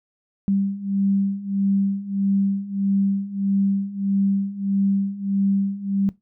sine beating tone pair, 196 / 197.6 Hz, G3 / G3, 0 / +14 cents, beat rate 1.6 Hz, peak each -24 / -21 dBFS, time 0.48-6.09 s, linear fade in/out 0 ms, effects noise-tail reverb RT60 0.2 s tail -20 dB re dry

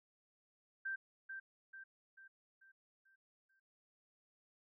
sine tone with echo, 1568 Hz, G6, in tune, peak -38 dBFS, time 0.85-0.96 s, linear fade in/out 10 ms, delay 440 ms, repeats 6, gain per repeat -6 dB, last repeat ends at 3.6 s, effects none

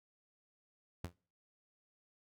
sawtooth tone with exponential decay, 87 Hz, F2, 6 cents flat, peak -33 dBFS, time 1.04-1.14 s, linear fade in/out 5 ms, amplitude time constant 20 ms, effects noise-tail reverb RT60 0.4 s tail -23 dB re dry

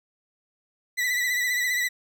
40% pulse tone with vibrato, 1975.5 Hz, B6, in tune, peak -22 dBFS, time 0.97-1.89 s, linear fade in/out 20 ms, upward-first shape triangle, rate 15 Hz, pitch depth 54 cents each way, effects none

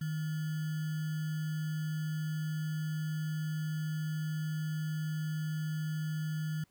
sine tone with sample-and-hold, 155.56 Hz, D#3, in tune, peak -32 dBFS, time 0.01-6.64 s, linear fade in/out 5 ms, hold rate 1575 Hz, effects pink hiss -71 dBFS RMS until 6.7 s

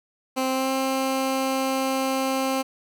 15% pulse tone with pitch glide, 261.6 to 265.4 Hz, C4 to C4, 0 to +25 cents, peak -16 dBFS, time 0.36-2.63 s, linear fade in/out 20 ms, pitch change +25 cents, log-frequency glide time 0.5-0.71 s, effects none

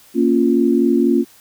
sine chord, Bb minor, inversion none, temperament equal, 233.1 / 277.2 / 349.2 Hz, Bb3 / Db4 / F4, 0 / 0 / 0 cents, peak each -16 dBFS, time 0.14-1.25 s, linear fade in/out 50 ms, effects white hiss -48 dBFS RMS until 1.4 s

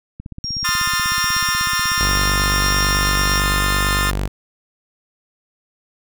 click train, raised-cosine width 5 ms, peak -19 dBFS, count 56, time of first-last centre 0.2-3.574 s, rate 16.3 Hz
sine tone with tremolo, 5580 Hz, F8, 2 cents flat, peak -21 dBFS, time 0.44-3.4 s, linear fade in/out 0 ms, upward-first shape triangle, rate 1.4 Hz, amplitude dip 40%
sawtooth chord, F dominant seventh, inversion second, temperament equal with one note detuned, 1046.5 / 1244.5 / 1396.9 / 1782.5 Hz, C6 / Eb6 / F6 / A6, 0 / 0 / 0 / +22 cents, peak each -21 / -21 / -21 / -18 dBFS, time 0.64-4.11 s, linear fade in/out 10 ms
sawtooth tone, 49 Hz, G1, in tune, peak -15 dBFS, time 2-4.28 s, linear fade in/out 10 ms
effects none

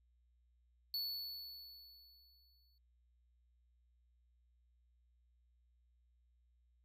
square tone with exponential decay, 4435 Hz, C#8, in tune, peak -37 dBFS, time 0.94-2.78 s, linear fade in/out 1 ms, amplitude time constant 400 ms, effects added 60 Hz sine -70 dBFS peak until 6.84 s

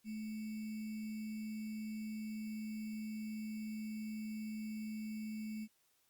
sine tone with sample-and-hold, 216.3 Hz, A3, 29 cents flat, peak -40 dBFS, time 0.04-5.68 s, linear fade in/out 50 ms, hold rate 2450 Hz, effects white hiss -75 dBFS RMS until 6.09 s + Opus 48 kbps

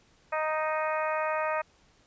harmonic tone, 311.1 Hz, D#4, in tune, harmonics 2 / 3 / 4 / 5 / 6 / 7 / 8, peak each -30 / -33 / -33 / -39 / -38 / -43 / -40 dBFS, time 0.32-1.62 s, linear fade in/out 10 ms, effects pink hiss -63 dBFS RMS until 2.06 s + resampled to 16000 Hz

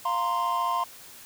triangle chord, F suspended fourth, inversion none, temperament equal, 698.5 / 932.3 / 1046.5 Hz, F5 / Bb5 / C6, 0 / 0 / 0 cents, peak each -30 / -28 / -24 dBFS, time 0.05-0.84 s, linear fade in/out 5 ms, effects white hiss -47 dBFS RMS until 1.25 s

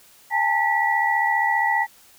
sine tone cluster, 816 / 891 / 1948 Hz, G#5 / A5 / B6, -31 / +22 / -24 cents, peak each -24 / -22 / -21 dBFS, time 0.3-1.87 s, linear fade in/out 50 ms, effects white hiss -52 dBFS RMS until 2.18 s

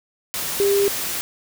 sine tone in noise, 400.5 Hz, G4, 37 cents sharp, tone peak -15 dBFS, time 0.6-0.88 s, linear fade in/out 0 ms, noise white, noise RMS -26 dBFS, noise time 0.34-1.21 s, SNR +8 dB, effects none

